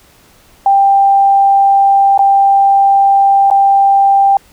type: tone with dropouts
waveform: sine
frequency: 790 Hz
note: G5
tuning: 13 cents sharp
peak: -5 dBFS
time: 0.66-4.37 s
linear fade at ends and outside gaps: 2 ms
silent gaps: 2.177-2.191 / 3.502-3.512 s
effects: pink hiss -46 dBFS RMS until 4.52 s